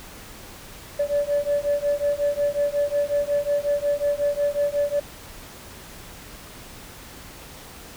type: beating tone pair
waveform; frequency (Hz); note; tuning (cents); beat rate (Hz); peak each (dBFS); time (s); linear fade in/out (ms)
sine; 575 / 580.5; D5 / D5; -37 / -20; 5.5; -22; 0.99-5; 10
effects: tanh soft clip ceiling -15 dBFS + pink hiss -42 dBFS RMS until 7.96 s